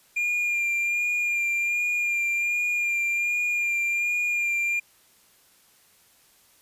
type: tone with vibrato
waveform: triangle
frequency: 2405 Hz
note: D7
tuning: 41 cents sharp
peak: -21 dBFS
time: 0.16-4.8 s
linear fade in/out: 10 ms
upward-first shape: sine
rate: 1.3 Hz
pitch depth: 20 cents each way
effects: white hiss -59 dBFS RMS until 6.61 s + resampled to 32000 Hz